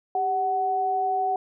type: tone pair together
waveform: sine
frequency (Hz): 395.6 / 748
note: G4 / F#5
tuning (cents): +16 / +19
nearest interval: major seventh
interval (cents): 1103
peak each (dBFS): -31 / -22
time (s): 0.15-1.36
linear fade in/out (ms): 2
effects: none